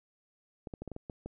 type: clicks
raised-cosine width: 2 ms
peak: -27 dBFS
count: 8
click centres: 0.672 / 0.738 / 0.82 / 0.877 / 0.917 / 0.964 / 1.098 / 1.26 s
effects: none